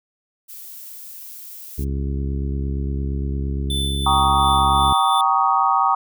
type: noise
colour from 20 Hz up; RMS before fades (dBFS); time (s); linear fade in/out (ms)
violet; -37; 0.48-1.85; 20
type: harmonic tone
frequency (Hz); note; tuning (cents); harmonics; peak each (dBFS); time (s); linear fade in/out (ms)
68.7; C#2; -15; 1 / 2 / 3 / 4 / 5 / 6; -22 / -28 / -32 / -34 / -36 / -38; 1.78-4.93; 5
type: tone with tremolo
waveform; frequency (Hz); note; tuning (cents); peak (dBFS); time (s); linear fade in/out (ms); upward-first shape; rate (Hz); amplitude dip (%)
square; 3520; A7; 0; -23; 3.7-5.21; 2; sine; 2.8; 40
type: chord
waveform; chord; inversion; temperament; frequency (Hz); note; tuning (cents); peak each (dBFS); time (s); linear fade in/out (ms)
sine; Eb dominant seventh; first; just; 777.8 / 933.4 / 1120.1 / 1244.5; G5 / Bb5 / Db6 / Eb6; -14 / +2 / +18 / 0; -20; 4.06-5.95; 5
effects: none